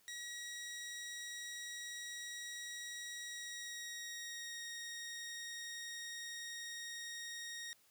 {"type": "tone with pitch glide", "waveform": "15% pulse", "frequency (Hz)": [1909, 1870.8], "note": ["A#6", "A#6"], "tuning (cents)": [41, 6], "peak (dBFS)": -38, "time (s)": [0.08, 7.73], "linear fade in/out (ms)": 0, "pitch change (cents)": -35, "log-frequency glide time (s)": [3.24, 4.64], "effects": ["white hiss -70 dBFS RMS until 7.9 s"]}